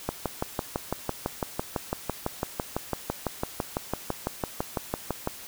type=click train; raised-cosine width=1 ms; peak=-12 dBFS; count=32; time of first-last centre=0.09-5.274 s; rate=5.98 Hz; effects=white hiss -43 dBFS RMS until 5.47 s